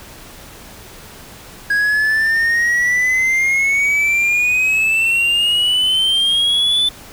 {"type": "exponential sweep", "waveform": "triangle", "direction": "up", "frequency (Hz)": [1643, 3520], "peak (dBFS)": -11, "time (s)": [1.7, 6.89], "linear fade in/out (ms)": 5, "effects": ["pink hiss -38 dBFS RMS until 7.12 s"]}